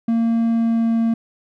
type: tone with pitch glide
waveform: triangle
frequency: 229.5 to 228.2 Hz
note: A#3 to A#3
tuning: -27 to -37 cents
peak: -13 dBFS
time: 0.08-1.14 s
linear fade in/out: 5 ms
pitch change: -10 cents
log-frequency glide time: 0.51-0.98 s
effects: none